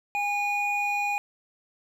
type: tone pair together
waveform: triangle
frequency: 817.7 / 2454 Hz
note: G#5 / D#7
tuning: -27 / -25 cents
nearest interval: octave + perfect fifth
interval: 1902 cents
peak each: -25 dBFS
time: 0.15-1.18 s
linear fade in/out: 0 ms
effects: tanh soft clip ceiling -16 dBFS + 10-bit